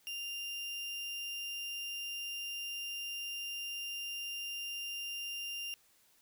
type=tone; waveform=35% pulse; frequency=2794 Hz; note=F7; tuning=in tune; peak=-37 dBFS; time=0.07-5.74 s; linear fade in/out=0 ms; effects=white hiss -68 dBFS RMS until 6.21 s